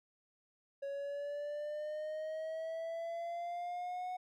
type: exponential sweep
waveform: triangle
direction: up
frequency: 554.4 to 736 Hz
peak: -36 dBFS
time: 0.82-4.17 s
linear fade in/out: 10 ms
effects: none